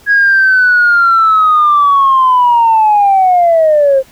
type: linear sweep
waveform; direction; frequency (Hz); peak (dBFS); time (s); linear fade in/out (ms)
sine; down; 1661.2 to 523; -4; 0.06-4.03; 50
effects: tanh soft clip ceiling -1 dBFS + pink hiss -43 dBFS RMS until 4.11 s